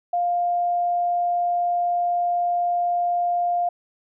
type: tone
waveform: sine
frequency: 702 Hz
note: F5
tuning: 9 cents sharp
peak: -19 dBFS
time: 0.13-3.69 s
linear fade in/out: 5 ms
effects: none